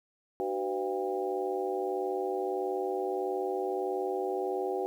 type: harmonic tone with a mistuned harmonic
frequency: 100 Hz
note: G2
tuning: 35 cents sharp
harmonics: 3 / 4 / 5 / 6 / 7 / 8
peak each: -43 / -32 / -36 / -43 / -39 / -37 dBFS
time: 0.4-4.86 s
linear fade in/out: 0 ms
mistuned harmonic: 4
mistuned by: -96 cents
effects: 10-bit